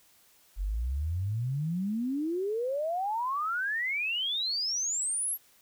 sine exponential sweep, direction up, 44 to 11870 Hz, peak -28 dBFS, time 0.56-5.38 s, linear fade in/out 50 ms, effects white hiss -62 dBFS RMS until 5.61 s

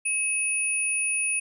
sine tone pair together, 2566 / 9688 Hz, E7 / D#9, -47 / -47 cents, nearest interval octave + major seventh, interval 2300 cents, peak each -26 dBFS, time 0.05-1.4 s, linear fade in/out 10 ms, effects none

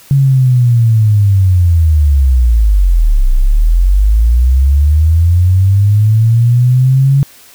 sine linear two-way sweep, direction down then up, 140.1 to 30.14 to 140.1 Hz, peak -5 dBFS, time 0.11-7.23 s, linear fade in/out 0 ms, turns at 3.31 s, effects white hiss -40 dBFS RMS until 7.54 s

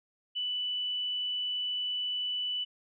sine tone, 2977 Hz, F#7, 10 cents sharp, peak -30 dBFS, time 0.35-2.65 s, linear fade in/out 20 ms, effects none

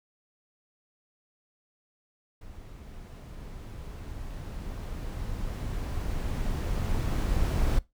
brown noise with level ramp, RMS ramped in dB -45 to -25 dBFS, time 2.41-7.79 s, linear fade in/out 5 ms, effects noise-tail reverb RT60 0.2 s tail -20 dB re dry

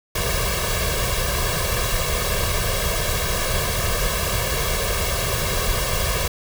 pink noise with comb filter, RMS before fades -22 dBFS, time 0.15-6.28 s, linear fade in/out 5 ms, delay 1.8 ms, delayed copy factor +1, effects none

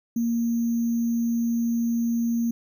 sine tone with sample-and-hold, 233.1 Hz, A#3, in tune, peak -21 dBFS, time 0.16-2.51 s, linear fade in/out 5 ms, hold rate 6300 Hz, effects none

